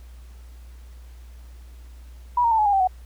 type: tone with pitch steps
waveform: sine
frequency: 973 / 930.1 / 889.2 / 850 / 812.5 / 776.7 / 742.5 Hz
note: B5 / A#5 / A5 / G#5 / G#5 / G5 / F#5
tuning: -26 / -4 / +18 / +40 / -38 / -16 / +6 cents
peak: -16 dBFS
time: 2.37-2.874 s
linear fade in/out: 5 ms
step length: 72 ms
effects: added 60 Hz sine -40 dBFS peak until 3.05 s + pink hiss -57 dBFS RMS until 3.05 s